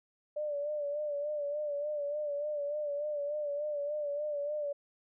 sine tone with vibrato, 587.3 Hz, D5, in tune, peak -32 dBFS, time 0.36-4.73 s, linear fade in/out 10 ms, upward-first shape sine, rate 3.4 Hz, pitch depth 51 cents each way, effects none

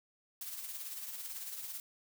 blue noise with tremolo, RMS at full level -41 dBFS, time 0.41-1.8 s, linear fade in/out 2 ms, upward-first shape triangle, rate 18 Hz, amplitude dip 55%, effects none

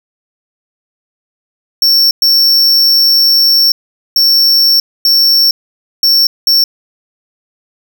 square tone bursts at uneven times, 5450 Hz, F8, 43 cents flat, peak -6 dBFS, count 6, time 1.82-2.11 / 2.22-3.72 / 4.16-4.8 / 5.05-5.51 / 6.03-6.27 / 6.47-6.64 s, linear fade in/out 2 ms, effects none

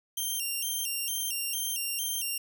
5% pulse tone with vibrato, 2960 Hz, F#7, in tune, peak -22 dBFS, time 0.17-2.38 s, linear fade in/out 5 ms, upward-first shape square, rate 2.2 Hz, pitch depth 110 cents each way, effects none

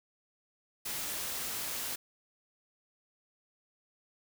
white noise, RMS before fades -37 dBFS, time 0.85-1.96 s, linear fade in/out 10 ms, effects none

